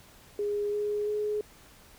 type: tone with pitch steps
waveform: sine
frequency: 412 / 416.3 / 420.7 Hz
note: G#4 / G#4 / G#4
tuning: -14 / +4 / +22 cents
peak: -27 dBFS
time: 0.39-1.41 s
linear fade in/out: 2 ms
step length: 340 ms
effects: pink hiss -55 dBFS RMS until 1.98 s

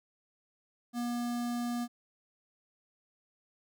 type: tone with notch filter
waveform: square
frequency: 240 Hz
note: B3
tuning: 49 cents flat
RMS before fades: -34 dBFS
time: 0.93-1.88 s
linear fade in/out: 50 ms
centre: 2400 Hz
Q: 1.6
effects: none

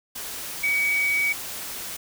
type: tone in noise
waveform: sine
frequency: 2264 Hz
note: C#7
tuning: 36 cents sharp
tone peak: -20 dBFS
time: 0.63-1.33 s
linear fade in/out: 10 ms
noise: white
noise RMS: -34 dBFS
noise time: 0.15-1.97 s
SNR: +11 dB
effects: none

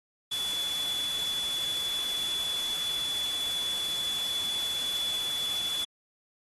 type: tone in noise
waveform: sine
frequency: 3439 Hz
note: A7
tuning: 40 cents flat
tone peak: -29 dBFS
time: 0.31-5.85 s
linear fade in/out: 10 ms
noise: white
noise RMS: -38 dBFS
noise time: 0.31-5.85 s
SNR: +6 dB
effects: AAC 32 kbps

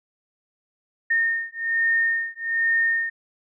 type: beating tone pair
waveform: sine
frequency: 1830 / 1831.2 Hz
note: A#6 / A#6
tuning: -32 / -31 cents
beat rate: 1.2 Hz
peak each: -23 dBFS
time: 1.1-3.1 s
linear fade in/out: 10 ms
effects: none

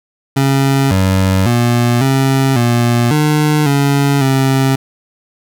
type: tone with pitch steps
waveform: 25% pulse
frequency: 136.6 / 94.9 / 119.9 / 134.7 / 119.4 / 151.2 / 140.6 / 134.1 Hz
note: C#3 / F#2 / A#2 / C#3 / A#2 / D#3 / C#3 / C3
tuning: -25 / +44 / +49 / -49 / +42 / -49 / +25 / +43 cents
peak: -6 dBFS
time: 0.36-4.76 s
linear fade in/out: 10 ms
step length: 550 ms
effects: none

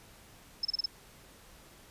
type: tone bursts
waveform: sine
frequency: 5240 Hz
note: E8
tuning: 11 cents flat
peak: -27 dBFS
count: 5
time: 0.63-0.859 s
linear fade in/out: 5 ms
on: 21 ms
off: 31 ms
effects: pink hiss -56 dBFS RMS until 1.9 s + resampled to 32000 Hz

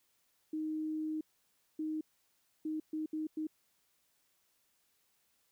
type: tone bursts at uneven times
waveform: sine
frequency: 311.4 Hz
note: D#4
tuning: 2 cents sharp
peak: -34 dBFS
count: 6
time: 0.53-1.21 / 1.79-2.01 / 2.65-2.8 / 2.93-3.06 / 3.13-3.27 / 3.37-3.47 s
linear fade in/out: 5 ms
effects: white hiss -75 dBFS RMS until 5.51 s

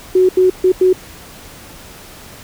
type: tone bursts at uneven times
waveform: sine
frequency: 370 Hz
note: F#4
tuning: in tune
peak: -7 dBFS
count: 4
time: 0.15-0.29 / 0.37-0.5 / 0.64-0.72 / 0.81-0.93 s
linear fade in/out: 5 ms
effects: pink hiss -37 dBFS RMS until 2.43 s

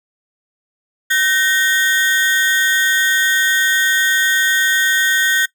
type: ring-modulated tone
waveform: 35% pulse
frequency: 1696 Hz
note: G#6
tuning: 36 cents sharp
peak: -8 dBFS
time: 1.1-5.46 s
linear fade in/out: 10 ms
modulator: 164 Hz
effects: noise-tail reverb RT60 0.1 s tail -18 dB re dry

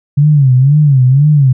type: tone with vibrato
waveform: sine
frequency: 138.59 Hz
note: C#3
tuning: in tune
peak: -4 dBFS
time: 0.17-1.53 s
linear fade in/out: 10 ms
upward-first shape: sine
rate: 2 Hz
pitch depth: 160 cents each way
effects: none

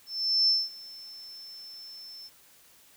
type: tone with ADSR envelope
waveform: sine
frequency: 5310 Hz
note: E8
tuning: 12 cents sharp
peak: -19 dBFS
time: 0.06-2.3 s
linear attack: 420 ms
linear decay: 210 ms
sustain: -23 dB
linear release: 37 ms
effects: white hiss -58 dBFS RMS until 2.96 s

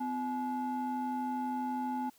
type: ring-modulated tone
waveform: triangle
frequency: 300.1 Hz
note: D4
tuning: 38 cents sharp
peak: -27 dBFS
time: 0-2.1 s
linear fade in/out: 10 ms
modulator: 554 Hz
effects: white hiss -64 dBFS RMS until 2.18 s

